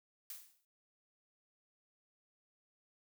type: noise with exponential decay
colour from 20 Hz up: blue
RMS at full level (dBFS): -44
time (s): 0.3-0.65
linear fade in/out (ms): 1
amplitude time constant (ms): 75
effects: none